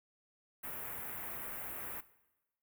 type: band-stop noise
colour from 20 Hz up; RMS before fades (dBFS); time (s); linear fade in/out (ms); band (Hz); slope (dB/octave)
white; -43; 0.63-2.01; 10; 2200 to 12000; 24
effects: noise-tail reverb RT60 1.0 s tail -18 dB re dry